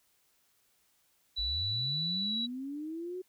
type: tone with pitch glide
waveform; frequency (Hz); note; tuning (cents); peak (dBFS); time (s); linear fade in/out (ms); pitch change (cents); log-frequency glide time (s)
sine; 3951 to 3910; B7 to B7; 0 to -18; -31; 1.36-2.47; 20; -18; 2.18-2.34
type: linear sweep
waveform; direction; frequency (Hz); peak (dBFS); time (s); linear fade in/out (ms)
sine; up; 47.33 to 373.9; -36; 1.38-3.22; 10
effects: white hiss -71 dBFS RMS until 3.28 s